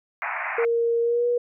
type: band-pass noise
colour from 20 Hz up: white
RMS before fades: -29 dBFS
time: 0.22-0.65 s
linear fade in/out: 0 ms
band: 630 to 2400 Hz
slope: 96 dB/octave
type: tone with pitch glide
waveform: sine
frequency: 466.2 to 482.6 Hz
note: A#4 to B4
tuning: 0 to -40 cents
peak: -19 dBFS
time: 0.58-1.38 s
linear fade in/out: 5 ms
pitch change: +60 cents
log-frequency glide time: 1.01-1.27 s
effects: none